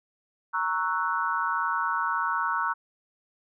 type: chord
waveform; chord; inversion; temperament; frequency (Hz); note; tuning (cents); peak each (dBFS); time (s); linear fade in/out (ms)
sine; F# dominant seventh; first; equal; 932.3 / 1108.7 / 1318.5 / 1480; A#5 / C#6 / E6 / F#6; 0 / 0 / 0 / 0; -30; 0.53-2.74; 20
effects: none